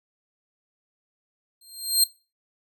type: tone with exponential growth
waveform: 20% pulse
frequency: 4186 Hz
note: C8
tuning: in tune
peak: -8 dBFS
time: 1.61-2.04 s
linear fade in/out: 5 ms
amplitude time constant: 92 ms
effects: noise-tail reverb RT60 0.3 s tail -19 dB re dry